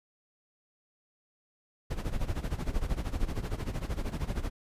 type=noise with tremolo; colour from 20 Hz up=brown; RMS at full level=-29 dBFS; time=1.9-4.5 s; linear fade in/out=10 ms; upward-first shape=sine; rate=13 Hz; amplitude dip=80%; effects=resampled to 32000 Hz